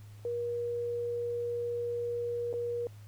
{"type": "tone with dropouts", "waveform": "sine", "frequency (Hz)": 476.8, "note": "A#4", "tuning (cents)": 39, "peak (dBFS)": -31, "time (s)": [0.25, 2.87], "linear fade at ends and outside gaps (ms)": 1, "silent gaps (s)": [2.529, 2.538], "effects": ["added 104 Hz sine -47 dBFS peak until 3.07 s", "pink hiss -62 dBFS RMS until 3.07 s"]}